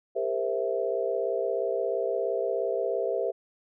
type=chord; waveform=sine; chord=C dominant seventh; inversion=second; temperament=equal with one note detuned; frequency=400.2 / 466.2 / 523.3 / 659.3 Hz; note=G4 / Bb4 / C5 / E5; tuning=+36 / 0 / 0 / 0 cents; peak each=-31 dBFS; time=0.15-3.32 s; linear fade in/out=20 ms; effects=none